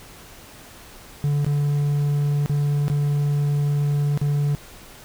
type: tone with dropouts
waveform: triangle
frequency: 144.9 Hz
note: D3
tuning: 23 cents flat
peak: -16 dBFS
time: 1.24-4.55 s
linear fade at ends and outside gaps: 0 ms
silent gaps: 1.446-1.465 / 2.46-2.496 / 2.881-2.899 / 4.175-4.215 s
effects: pink hiss -44 dBFS RMS until 5.04 s